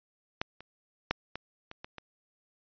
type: clicks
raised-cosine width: 0.3 ms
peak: -14 / -30 / -10 / -20 / -27 / -25 / -26 dBFS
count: 7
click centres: 0.415 / 0.606 / 1.11 / 1.356 / 1.714 / 1.845 / 1.983 s
effects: resampled to 11025 Hz